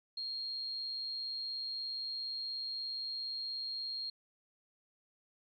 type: tone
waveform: sine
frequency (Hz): 4239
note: C8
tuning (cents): +22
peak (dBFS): -37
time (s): 0.17-4.1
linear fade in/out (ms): 5
effects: 13-bit